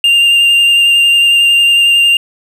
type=tone with vibrato; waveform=triangle; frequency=2794 Hz; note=F7; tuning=in tune; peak=-4 dBFS; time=0.04-2.17 s; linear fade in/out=2 ms; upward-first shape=sine; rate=11 Hz; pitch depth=13 cents each way; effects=none